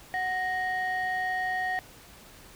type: tone pair together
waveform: sine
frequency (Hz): 740 / 1864.7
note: F#5 / A#6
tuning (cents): 0 / 0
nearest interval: octave + major third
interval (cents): 1600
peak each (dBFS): -28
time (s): 0.14-1.79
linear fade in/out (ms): 0
effects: tanh soft clip ceiling -23 dBFS + pink hiss -51 dBFS RMS until 2.55 s